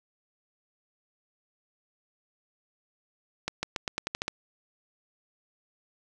accelerating click train, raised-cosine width 0.2 ms, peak -12 dBFS, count 9, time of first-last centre 3.48-4.28 s, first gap 150 ms, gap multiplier 0.88, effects none

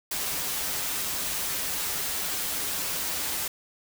white noise with comb filter, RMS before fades -30 dBFS, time 0.11-3.48 s, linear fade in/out 5 ms, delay 8.7 ms, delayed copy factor -0.55, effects none

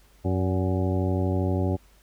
harmonic tone with a mistuned harmonic, 92.5 Hz, F#2, in tune, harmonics 1 / 2 / 3 / 4 / 5 / 6 / 8 / 9, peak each -24 / -30 / -30 / -31 / -38 / -34 / -38 / -41 dBFS, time 0.24-1.77 s, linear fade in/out 20 ms, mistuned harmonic 6, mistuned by +53 cents, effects added 50 Hz sine -56 dBFS peak until 2.02 s + pink hiss -60 dBFS RMS until 2.02 s

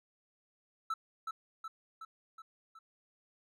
triangle tone with echo, 1318.5 Hz, E6, in tune, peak -30 dBFS, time 0.9-0.94 s, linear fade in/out 5 ms, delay 370 ms, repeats 5, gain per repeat -4 dB, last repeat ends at 2.79 s, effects none

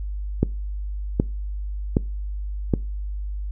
click train, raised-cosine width 3 ms, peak -4 dBFS, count 4, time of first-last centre 0.43-2.738 s, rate 1.3 Hz, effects noise-tail reverb RT60 0.3 s tail -23 dB re dry + added 50 Hz sine -26 dBFS peak until 3.51 s

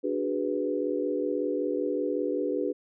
sine chord, G# half-diminished seventh, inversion second, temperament equal, 293.7 / 370 / 415.3 / 493.9 Hz, D4 / F#4 / G#4 / B4, 0 / 0 / 0 / 0 cents, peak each -31 / -32 / -32 / -31 dBFS, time 0.03-2.73 s, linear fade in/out 20 ms, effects none

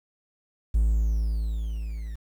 triangle tone with level ramp, 54.7 Hz, A1, 9 cents flat, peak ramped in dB -15 to -30 dBFS, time 0.74-2.16 s, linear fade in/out 10 ms, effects tanh soft clip ceiling -11 dBFS + 9-bit

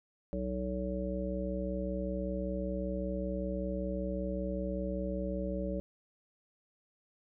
harmonic tone, 62.6 Hz, B1, 24 cents sharp, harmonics 1 / 3 / 5 / 7 / 9, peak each -38 / -37 / -41 / -43 / -38 dBFS, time 0.33-5.8 s, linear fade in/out 0 ms, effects none

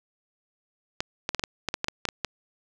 clicks, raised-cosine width 0.2 ms, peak -9 dBFS, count 12, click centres 1.005 / 1.291 / 1.347 / 1.395 / 1.438 / 1.687 / 1.741 / 1.844 / 1.884 / 2.053 / 2.088 / 2.247 s, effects none

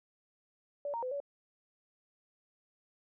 sine tone with pitch steps, 575 / 929 / 508 / 567 Hz, D5 / A#5 / B4 / C#5, -37 / -6 / +49 / +39 cents, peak -34 dBFS, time 0.85-1.202 s, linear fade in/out 2 ms, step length 88 ms, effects none

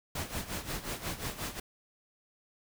pink noise with tremolo, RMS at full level -35 dBFS, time 0.15-1.6 s, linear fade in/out 5 ms, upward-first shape sine, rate 5.6 Hz, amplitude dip 75%, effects none

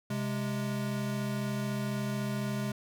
square tone pair together, 131 / 207 Hz, C3 / G#3, +2 / -5 cents, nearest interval minor sixth, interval 793 cents, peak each -35 / -34 dBFS, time 0.1-2.72 s, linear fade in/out 5 ms, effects none

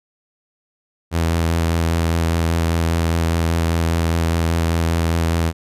sawtooth tone with vibrato, 83 Hz, E2, 12 cents sharp, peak -12 dBFS, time 1.11-5.53 s, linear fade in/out 50 ms, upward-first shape square, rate 5 Hz, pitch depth 13 cents each way, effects resampled to 32000 Hz

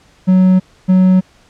triangle tone pair in turn, 185.7 / 185.7 Hz, F#3 / F#3, +7 / +7 cents, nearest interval unison, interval 0 cents, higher neither, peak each -4 dBFS, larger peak neither, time 0.27-0.6 / 0.88-1.21 s, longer neither, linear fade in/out 20 ms, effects pink hiss -49 dBFS RMS until 1.49 s + low-pass 7000 Hz 12 dB/octave

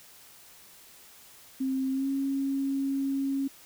sine tone with pitch glide, 264.7 to 273.4 Hz, C4 to C#4, +20 to -24 cents, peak -26 dBFS, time 1.6-3.48 s, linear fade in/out 10 ms, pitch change +56 cents, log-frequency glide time 1.91-2.08 s, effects white hiss -53 dBFS RMS until 3.65 s

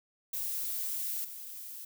violet noise with level steps, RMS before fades -35 / -44 dBFS, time 0.33-1.85 s, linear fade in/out 5 ms, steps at 1.24 s, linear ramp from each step 10 ms, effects none

